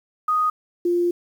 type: tone pair in turn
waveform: sine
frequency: 1244 / 349.1 Hz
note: D#6 / F4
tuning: -1 / -1 cents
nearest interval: octave + minor seventh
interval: 2200 cents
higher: first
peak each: -17 dBFS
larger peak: neither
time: 0.28-0.5 / 0.85-1.11 s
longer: second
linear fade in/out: 5 ms
effects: 8-bit